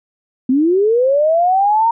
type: linear sweep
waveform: sine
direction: up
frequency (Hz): 246.9 to 933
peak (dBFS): -10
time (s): 0.49-1.91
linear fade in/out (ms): 5
effects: none